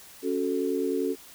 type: chord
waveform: sine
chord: F# minor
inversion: second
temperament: equal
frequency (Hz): 277.2 / 370 / 440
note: C#4 / F#4 / A4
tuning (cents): 0 / 0 / 0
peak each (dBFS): -29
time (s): 0.22-1.16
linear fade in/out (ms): 50
effects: white hiss -49 dBFS RMS until 1.34 s